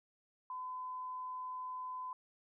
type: tone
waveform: sine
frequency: 1014 Hz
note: B5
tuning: 45 cents sharp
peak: -40 dBFS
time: 0.5-2.13 s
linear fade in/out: 2 ms
effects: none